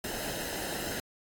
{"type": "noise with comb filter", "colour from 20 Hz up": "pink", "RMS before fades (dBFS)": -36, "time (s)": [0.04, 1], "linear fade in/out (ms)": 2, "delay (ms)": 0.87, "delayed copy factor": -0.65, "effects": ["AAC 64 kbps"]}